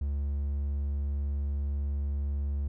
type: tone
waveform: triangle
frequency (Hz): 70.9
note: C#2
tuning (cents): +40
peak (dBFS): -26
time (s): 0.01-2.68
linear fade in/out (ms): 5
effects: none